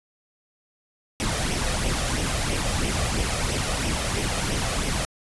pink noise with flanger, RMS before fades -25 dBFS, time 1.2-5.05 s, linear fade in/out 0 ms, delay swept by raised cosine 0.34 to 1.64 ms, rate 3 Hz, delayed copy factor +0.5, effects resampled to 24000 Hz

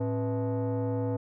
sine tone with frequency modulation, 110 Hz, A2, in tune, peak -25 dBFS, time 0-1.17 s, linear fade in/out 10 ms, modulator 380 Hz, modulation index 1.2, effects tanh soft clip ceiling -24 dBFS

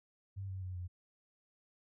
sine tone with pitch steps, 97.5 / 94.67 / 91.92 / 89.25 Hz, G2 / F#2 / F#2 / F2, -9 / +40 / -11 / +38 cents, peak -39 dBFS, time 0.36-0.88 s, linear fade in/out 20 ms, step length 130 ms, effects none

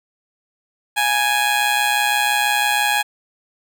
15% pulse tone with amplitude modulation, 830.6 Hz, G#5, in tune, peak -7 dBFS, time 0.96-3.03 s, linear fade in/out 20 ms, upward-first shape sine, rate 126 Hz, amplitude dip 55%, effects none

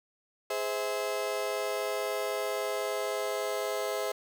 35% pulse chord, Ab augmented, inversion none, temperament just, 415.3 / 519.1 / 648.9 Hz, Ab4 / C5 / E5, 0 / -14 / -27 cents, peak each -33 dBFS, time 0.5-4.12 s, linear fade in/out 5 ms, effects none

